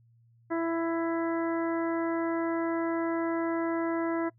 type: harmonic tone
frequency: 332 Hz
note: E4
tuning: 12 cents sharp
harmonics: 1 / 2 / 3 / 4 / 5 / 6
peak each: -28 / -34 / -38 / -40 / -42 / -44 dBFS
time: 0.5-4.3 s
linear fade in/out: 20 ms
effects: noise-tail reverb RT60 0.1 s tail -23 dB re dry + added 116 Hz sine -59 dBFS peak until 4.38 s